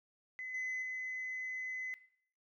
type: tone with level steps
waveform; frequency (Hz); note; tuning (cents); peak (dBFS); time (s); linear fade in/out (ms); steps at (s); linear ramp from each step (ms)
sine; 2027; B6; +45; -40 / -34 / -37; 0.39-1.94; 0; 0.54 / 0.82; 5
effects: noise-tail reverb RT60 0.6 s tail -17 dB re dry + tanh soft clip ceiling -34 dBFS